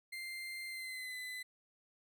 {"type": "tone with pitch glide", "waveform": "35% pulse", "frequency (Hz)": [2093, 2012], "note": ["C7", "B6"], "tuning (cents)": [0, 32], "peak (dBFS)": -40, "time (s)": [0.12, 1.43], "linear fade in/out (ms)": 10, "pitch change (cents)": -68, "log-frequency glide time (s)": [0.67, 1.16], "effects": []}